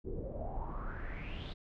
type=noise with low-pass filter sweep; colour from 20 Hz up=brown; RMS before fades=-40 dBFS; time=0.04-1.54 s; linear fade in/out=20 ms; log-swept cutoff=360 to 3900 Hz; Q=6.8; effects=none